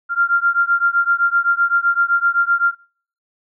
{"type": "beating tone pair", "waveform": "sine", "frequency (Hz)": [1387, 1394.8], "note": ["F6", "F6"], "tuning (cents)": [-12, -3], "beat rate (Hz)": 7.8, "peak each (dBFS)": [-16, -17], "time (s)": [0.09, 2.75], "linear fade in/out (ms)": 50, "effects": ["noise-tail reverb RT60 0.5 s tail -24 dB re dry"]}